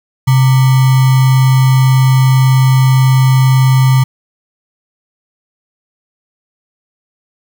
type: tone with sample-and-hold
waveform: sine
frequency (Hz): 130.9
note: C3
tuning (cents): +1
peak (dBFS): -5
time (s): 0.27-4.04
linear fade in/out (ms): 10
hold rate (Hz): 1050
effects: none